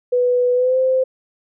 sine tone with pitch glide, 493.9 to 519.4 Hz, B4 to C5, 0 to -13 cents, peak -13 dBFS, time 0.12-1.04 s, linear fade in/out 10 ms, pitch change +87 cents, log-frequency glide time 0.54-0.78 s, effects none

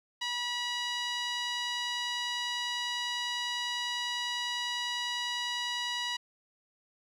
5% pulse tone with low-pass filter, 970 Hz, B5, 31 cents flat, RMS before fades -34 dBFS, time 0.21-6.17 s, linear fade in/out 10 ms, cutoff 3600 Hz, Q 1.4, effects 10-bit

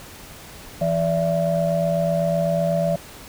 sine tone cluster, 166.9 / 579 / 667 Hz, E3 / D5 / E5, +22 / -25 / +20 cents, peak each -22 dBFS, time 0.81-2.96 s, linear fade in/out 5 ms, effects tanh soft clip ceiling -9 dBFS + pink hiss -41 dBFS RMS until 3.28 s

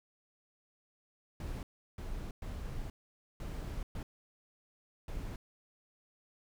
brown noise bursts at uneven times, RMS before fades -40 dBFS, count 6, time 1.4-1.63 / 1.98-2.31 / 2.42-2.9 / 3.4-3.83 / 3.95-4.03 / 5.08-5.36 s, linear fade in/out 2 ms, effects none

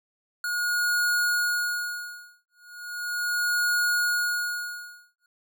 square tone with tremolo, 1442 Hz, F#6, 45 cents flat, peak -22 dBFS, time 0.44-5.26 s, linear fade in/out 2 ms, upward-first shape sine, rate 0.37 Hz, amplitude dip 100%, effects none

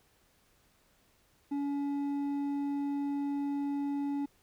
sine tone with hard clipping, 283.4 Hz, C#4, 38 cents sharp, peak -32 dBFS, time 1.51-4.26 s, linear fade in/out 10 ms, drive 5 dB, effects pink hiss -68 dBFS RMS until 4.42 s

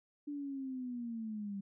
sine linear sweep, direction down, 293.7 to 194.8 Hz, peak -38 dBFS, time 0.27-1.61 s, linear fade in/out 10 ms, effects none

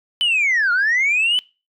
sine linear two-way sweep, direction down then up, 3043 to 1386 to 3043 Hz, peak -13 dBFS, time 0.21-1.39 s, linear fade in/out 0 ms, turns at 0.72 s, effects noise-tail reverb RT60 0.3 s tail -23 dB re dry + tanh soft clip ceiling -12 dBFS

